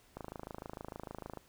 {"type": "click train", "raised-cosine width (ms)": 1, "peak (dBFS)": -28, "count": 33, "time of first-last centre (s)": [0.17, 1.373], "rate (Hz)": 26.6, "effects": ["pink hiss -65 dBFS RMS until 1.48 s"]}